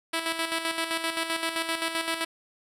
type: tone with tremolo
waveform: 5% pulse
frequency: 328.4 Hz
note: E4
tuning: 6 cents flat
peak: -14 dBFS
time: 0.13-2.25 s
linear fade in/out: 10 ms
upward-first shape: square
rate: 7.7 Hz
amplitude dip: 55%
effects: resampled to 32000 Hz